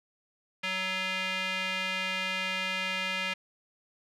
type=tone with band-pass filter; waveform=square; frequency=187.6 Hz; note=F#3; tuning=24 cents sharp; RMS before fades=-32 dBFS; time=0.63-3.34 s; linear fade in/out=10 ms; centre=2500 Hz; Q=2.5; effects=none